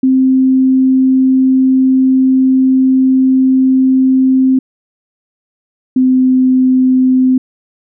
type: tone pair in turn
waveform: sine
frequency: 261.6 / 257.6 Hz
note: C4 / C4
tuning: 0 / -27 cents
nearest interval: unison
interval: 27 cents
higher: first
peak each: -6 dBFS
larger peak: neither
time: 0.03-4.59 / 5.96-7.38 s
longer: first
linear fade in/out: 5 ms
effects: none